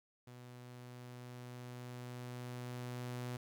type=tone with level ramp; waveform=sawtooth; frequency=123.47 Hz; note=B2; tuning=in tune; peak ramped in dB=-48 to -36 dBFS; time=0.27-3.37 s; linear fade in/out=5 ms; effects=13-bit